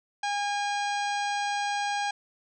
harmonic tone with a mistuned harmonic, 815 Hz, G#5, 33 cents flat, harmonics 1 / 2 / 3 / 4 / 5 / 6 / 7 / 8 / 10, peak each -28 / -34 / -38 / -40 / -42 / -44 / -45 / -46 / -48 dBFS, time 0.23-2.11 s, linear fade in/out 5 ms, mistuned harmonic 10, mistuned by -25 cents, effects none

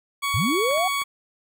20% pulse tone, 1121 Hz, C#6, 19 cents sharp, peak -18 dBFS, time 0.22-1.04 s, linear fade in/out 20 ms
sine linear sweep, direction up, 77.78 to 767 Hz, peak -21 dBFS, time 0.34-0.88 s, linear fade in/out 5 ms
clicks, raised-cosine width 0.5 ms, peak -26 dBFS, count 3, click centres 0.711 / 0.776 / 1.017 s
effects none

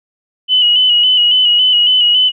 sine tone with vibrato, 2960 Hz, F#7, in tune, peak -7 dBFS, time 0.48-2.32 s, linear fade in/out 50 ms, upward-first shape square, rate 3.6 Hz, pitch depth 34 cents each way, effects none

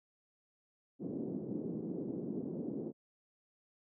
pink band-pass noise, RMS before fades -40 dBFS, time 0.99-2.93 s, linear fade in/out 50 ms, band 190 to 380 Hz, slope 24 dB/octave, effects none

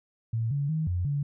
sine tone with pitch steps, 113.6 / 142.1 / 157.7 / 89 / 143.1 Hz, A#2 / C#3 / D#3 / F2 / D3, -44 / +43 / +24 / +33 / -45 cents, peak -25 dBFS, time 0.33-1.23 s, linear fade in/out 5 ms, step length 180 ms, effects none

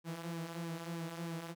sawtooth tone with flanger, 167.1 Hz, E3, 24 cents sharp, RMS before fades -42 dBFS, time 0.04-1.55 s, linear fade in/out 50 ms, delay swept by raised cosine 1.4 to 6.5 ms, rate 3.2 Hz, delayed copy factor -0.55, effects none

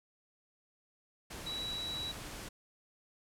sine tone in noise, 3909 Hz, B7, 19 cents flat, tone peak -37 dBFS, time 1.46-2.12 s, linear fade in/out 10 ms, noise pink, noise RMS -45 dBFS, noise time 1.3-2.49 s, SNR +5 dB, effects low-pass 12000 Hz 12 dB/octave

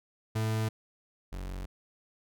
40% pulse tone pair in turn, 110 / 46.38 Hz, A2 / F#1, 0 / +5 cents, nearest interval octave + minor third, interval 1495 cents, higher first, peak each -27 / -35 dBFS, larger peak first, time 0.35-0.69 / 1.32-1.66 s, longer neither, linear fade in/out 10 ms, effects none

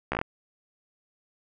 slowing click train, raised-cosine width 0.5 ms, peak -12 dBFS, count 6, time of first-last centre 0.12-0.214 s, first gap 14 ms, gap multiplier 1.15, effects none

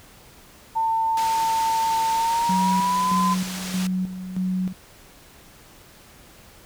sine tone with pitch glide, 898 to 1019.7 Hz, A5 to C6, +35 to -45 cents, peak -19 dBFS, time 0.75-3.35 s, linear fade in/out 20 ms, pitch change +220 cents, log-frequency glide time 2.12-3.16 s
white low-pass noise, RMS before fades -34 dBFS, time 1.17-3.87 s, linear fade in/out 2 ms, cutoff 7100 Hz, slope 12 dB/octave
sine tone with tremolo, 185 Hz, F#3, in tune, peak -21 dBFS, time 2.49-4.73 s, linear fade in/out 5 ms, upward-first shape square, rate 1.6 Hz, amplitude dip 65%
effects pink hiss -49 dBFS RMS until 6.65 s

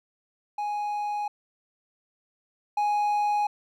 triangle tone pair in turn, 830.6 / 830.6 Hz, G#5 / G#5, 0 / 0 cents, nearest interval unison, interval 0 cents, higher neither, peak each -25 / -20 dBFS, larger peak second, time 0.58-1.28 / 2.77-3.47 s, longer neither, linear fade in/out 5 ms, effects none

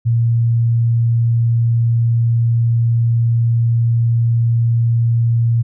sine tone, 116.54 Hz, A#2, in tune, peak -11 dBFS, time 0.05-5.63 s, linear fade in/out 20 ms, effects none

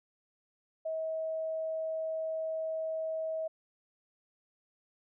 sine tone, 640 Hz, D#5, 49 cents sharp, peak -32 dBFS, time 0.85-3.48 s, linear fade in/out 10 ms, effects none

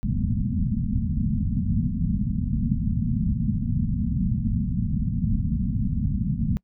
white low-pass noise, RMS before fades -24 dBFS, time 0.03-6.57 s, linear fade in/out 0 ms, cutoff 240 Hz, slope 96 dB/octave, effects noise-tail reverb RT60 0.1 s tail -26 dB re dry

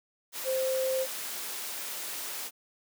sine tone in noise, 523.3 Hz, C5, in tune, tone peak -26 dBFS, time 0.44-1.07 s, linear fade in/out 50 ms, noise white, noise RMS -37 dBFS, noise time 0.32-2.51 s, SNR +8 dB, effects high-pass 300 Hz 12 dB/octave

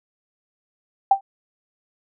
sine tone with exponential decay, 784 Hz, G5, in tune, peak -7 dBFS, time 1.11-1.21 s, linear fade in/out 5 ms, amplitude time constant 21 ms, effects none

